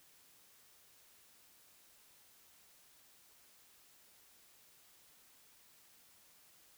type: silence
effects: white hiss -65 dBFS RMS until 6.77 s